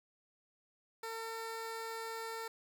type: tone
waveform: 15% pulse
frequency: 451.9 Hz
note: A4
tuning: 46 cents sharp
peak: -34 dBFS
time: 1.03-2.48 s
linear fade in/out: 5 ms
effects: none